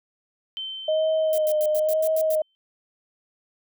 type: tone with exponential decay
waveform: sine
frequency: 3093 Hz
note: G7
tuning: 24 cents flat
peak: -28 dBFS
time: 0.57-2.55 s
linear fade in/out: 0 ms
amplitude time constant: 430 ms
type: tone with vibrato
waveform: sine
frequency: 622.3 Hz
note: D#5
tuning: in tune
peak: -19 dBFS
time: 0.88-2.42 s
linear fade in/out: 5 ms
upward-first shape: sine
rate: 1 Hz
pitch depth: 34 cents each way
type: noise bursts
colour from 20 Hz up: violet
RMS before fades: -33 dBFS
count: 8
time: 1.33-2.352 s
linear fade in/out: 0 ms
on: 49 ms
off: 90 ms
effects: none